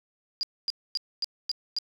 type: tone bursts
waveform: sine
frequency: 4845 Hz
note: D#8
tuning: 47 cents flat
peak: -25 dBFS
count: 6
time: 0.41-1.786 s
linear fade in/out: 0 ms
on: 21 ms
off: 250 ms
effects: none